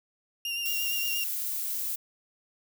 35% pulse tone with vibrato, 2787 Hz, F7, 4 cents flat, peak -28 dBFS, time 0.45-1.24 s, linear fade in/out 2 ms, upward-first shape sine, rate 8.6 Hz, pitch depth 24 cents each way
violet noise, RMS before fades -32 dBFS, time 0.65-1.96 s, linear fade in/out 10 ms
effects none

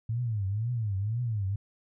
sine tone with vibrato, 108.5 Hz, A2, 24 cents flat, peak -27 dBFS, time 0.09-1.56 s, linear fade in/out 5 ms, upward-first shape triangle, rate 2 Hz, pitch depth 250 cents each way, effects none

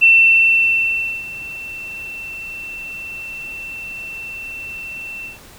sine tone with ADSR envelope, 2689 Hz, E7, 34 cents sharp, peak -6 dBFS, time 0.01-5.39 s, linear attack 23 ms, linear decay 1200 ms, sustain -21 dB, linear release 140 ms, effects pink hiss -42 dBFS RMS until 5.58 s

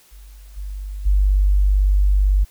sine tone with level steps, 48.97 Hz, G1, 1 cent flat, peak -38 / -26 / -12 dBFS, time 0.11-2.45 s, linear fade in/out 20 ms, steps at 0.56 / 1.05 s, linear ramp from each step 20 ms, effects white hiss -53 dBFS RMS until 2.5 s

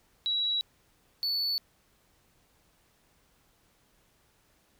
sine / triangle tone pair in turn, 3895 / 4457 Hz, B7 / C#8, -25 / +9 cents, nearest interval major second, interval 234 cents, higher second, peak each -26 dBFS, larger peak neither, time 0.26-0.61 / 1.23-1.58 s, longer neither, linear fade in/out 0 ms, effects pink hiss -67 dBFS RMS until 4.79 s

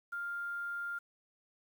sine tone with quantisation, 1400 Hz, F6, 4 cents sharp, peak -36 dBFS, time 0.12-0.99 s, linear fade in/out 10 ms, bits 10, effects none

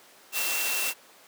sine tone in noise, 2703 Hz, E7, 43 cents sharp, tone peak -31 dBFS, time 0.32-0.94 s, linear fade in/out 50 ms, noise white, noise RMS -29 dBFS, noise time 0.32-0.94 s, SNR -5 dB, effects pink hiss -53 dBFS RMS until 1.27 s + high-pass 400 Hz 12 dB/octave

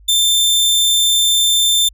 sawtooth tone, 3568 Hz, A7, 23 cents sharp, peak -8 dBFS, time 0.08-1.89 s, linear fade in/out 10 ms, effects added 50 Hz sine -41 dBFS peak until 1.93 s

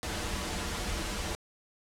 pink noise with comb filter, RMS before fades -34 dBFS, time 0.03-1.35 s, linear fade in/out 0 ms, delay 7.5 ms, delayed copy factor -0.6, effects low-pass 9000 Hz 12 dB/octave

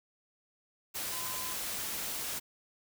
sine tone in noise, 1022 Hz, C6, 41 cents flat, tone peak -44 dBFS, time 1.11-1.55 s, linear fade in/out 20 ms, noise white, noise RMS -37 dBFS, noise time 0.94-2.4 s, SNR -10 dB, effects none

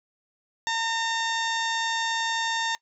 harmonic tone, 911 Hz, A#5, 40 cents flat, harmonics 1 / 2 / 3 / 4 / 5 / 6 / 7 / 8, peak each -28 / -29 / -39 / -31 / -41 / -39 / -38 / -41 dBFS, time 0.67-2.75 s, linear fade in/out 0 ms, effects noise-tail reverb RT60 0.1 s tail -21 dB re dry

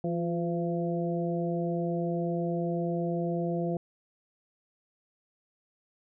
harmonic tone with a mistuned harmonic, 170 Hz, F3, 46 cents flat, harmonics 1 / 2 / 3 / 4, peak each -30 / -33 / -35 / -36 dBFS, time 0.04-3.77 s, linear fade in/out 2 ms, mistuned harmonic 2, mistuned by +41 cents, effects none

